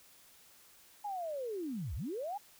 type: linear two-way sweep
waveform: sine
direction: down then up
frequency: 847 to 51.91 to 847 Hz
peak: -36 dBFS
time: 1.04-2.38 s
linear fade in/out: 10 ms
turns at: 1.95 s
effects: white hiss -61 dBFS RMS until 2.59 s